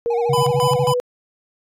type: tone with pitch glide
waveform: sine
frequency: 470.1 to 493.2 Hz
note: A#4 to B4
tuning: +15 to -2 cents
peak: -17 dBFS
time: 0.06-1 s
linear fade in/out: 0 ms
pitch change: +83 cents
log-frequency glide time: 0.19-0.69 s
type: tone with vibrato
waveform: triangle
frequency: 784 Hz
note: G5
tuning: in tune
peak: -22 dBFS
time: 0.1-0.92 s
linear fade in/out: 5 ms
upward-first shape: sine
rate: 13 Hz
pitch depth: 150 cents each way
type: tone bursts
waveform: sine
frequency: 138.59 Hz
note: C#3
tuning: in tune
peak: -18 dBFS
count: 8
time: 0.29-0.93 s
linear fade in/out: 10 ms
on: 59 ms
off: 24 ms
type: tone with tremolo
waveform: square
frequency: 1000 Hz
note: B5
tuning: 21 cents sharp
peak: -19 dBFS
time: 0.33-0.94 s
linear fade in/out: 5 ms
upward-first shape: square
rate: 3.7 Hz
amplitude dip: 80%
effects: resampled to 32000 Hz